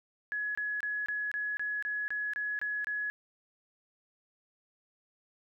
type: tone bursts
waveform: sine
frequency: 1688 Hz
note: G#6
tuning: 28 cents sharp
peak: -31 dBFS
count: 11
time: 0.32-3.1 s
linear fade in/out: 0 ms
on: 230 ms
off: 25 ms
effects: none